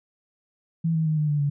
sine tone with pitch steps, 164.3 / 159.9 / 155.62 / 151.45 / 147.39 / 143.45 Hz, E3 / D#3 / D#3 / D#3 / D3 / D3, -5 / +48 / +1 / -46 / +7 / -40 cents, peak -20 dBFS, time 0.84-1.5 s, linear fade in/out 10 ms, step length 110 ms, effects none

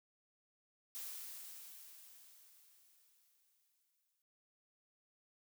blue noise with exponential decay, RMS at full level -45 dBFS, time 0.95-4.22 s, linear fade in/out 0 ms, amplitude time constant 710 ms, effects none

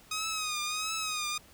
10% pulse tone with vibrato, 1253 Hz, D#6, 12 cents sharp, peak -23 dBFS, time 0.11-1.38 s, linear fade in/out 5 ms, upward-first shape triangle, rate 1.5 Hz, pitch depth 80 cents each way, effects pink hiss -57 dBFS RMS until 1.53 s

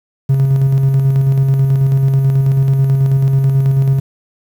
triangle tone with tremolo, 135.4 Hz, C#3, 40 cents flat, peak -5 dBFS, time 0.29-4 s, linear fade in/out 10 ms, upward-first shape square, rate 9.2 Hz, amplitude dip 35%, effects tanh soft clip ceiling -1 dBFS + 7-bit

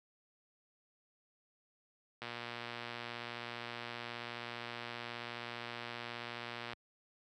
click train, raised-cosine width 0.3 ms, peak -26 dBFS, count 538, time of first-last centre 2.22-6.733 s, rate 119 Hz, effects high-pass 80 Hz 12 dB/octave

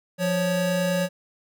square tone pair together, 175.9 / 557.5 Hz, F3 / C#5, +13 / +10 cents, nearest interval octave + minor sixth, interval 1997 cents, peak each -25 dBFS, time 0.18-1.09 s, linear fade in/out 50 ms, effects none

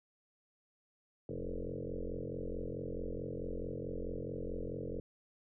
sine tone with frequency modulation, 224 Hz, A3, 31 cents sharp, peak -37 dBFS, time 1.29-5 s, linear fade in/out 2 ms, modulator 44.6 Hz, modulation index 6.6, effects none

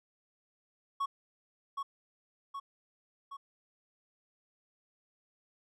triangle tone with echo, 1108.7 Hz, C#6, in tune, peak -28 dBFS, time 1-1.06 s, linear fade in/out 10 ms, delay 770 ms, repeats 3, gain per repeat -4 dB, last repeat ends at 3.37 s, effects none

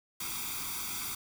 white noise with comb filter, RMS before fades -37 dBFS, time 0.2-1.15 s, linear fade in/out 5 ms, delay 0.85 ms, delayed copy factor +0.85, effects none

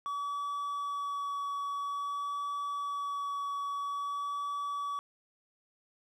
triangle tone with vibrato, 1139 Hz, C#6, 47 cents sharp, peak -31 dBFS, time 0.06-4.99 s, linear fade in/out 0 ms, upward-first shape sine, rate 0.5 Hz, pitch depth 9 cents each way, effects none

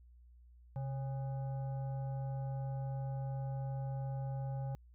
sine tone with frequency modulation, 132.9 Hz, C3, 27 cents sharp, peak -36 dBFS, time 0.76-4.75 s, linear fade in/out 0 ms, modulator 681 Hz, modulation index 0.41, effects added 60 Hz sine -57 dBFS peak until 4.94 s

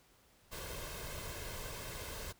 pink noise with comb filter, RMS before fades -44 dBFS, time 0.51-2.33 s, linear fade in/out 20 ms, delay 1.9 ms, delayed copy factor +0.55, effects pink hiss -67 dBFS RMS until 2.39 s

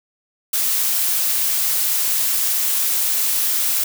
blue noise, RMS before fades -19 dBFS, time 0.53-3.84 s, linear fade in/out 5 ms, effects none

